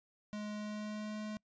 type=tone with pitch glide; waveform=square; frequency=210 to 213.1 Hz; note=G#3 to G#3; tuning=+19 to +45 cents; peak=-40 dBFS; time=0.33-1.37 s; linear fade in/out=0 ms; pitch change=+26 cents; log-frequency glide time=0.52-1.19 s; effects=noise-tail reverb RT60 0.1 s tail -26 dB re dry + resampled to 16000 Hz